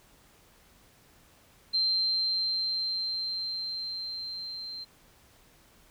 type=tone with level ramp; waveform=sine; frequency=4139 Hz; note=C8; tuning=20 cents flat; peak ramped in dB=-23 to -37 dBFS; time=1.73-4.85 s; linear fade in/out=20 ms; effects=pink hiss -60 dBFS RMS until 5.9 s